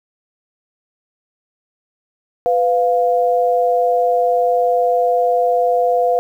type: tone pair together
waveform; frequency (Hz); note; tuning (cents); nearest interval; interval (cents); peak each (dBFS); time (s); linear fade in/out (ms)
sine; 499.1 / 699.9; B4 / F5; +18 / +4; tritone; 586; -15; 2.46-6.19; 0
effects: 8-bit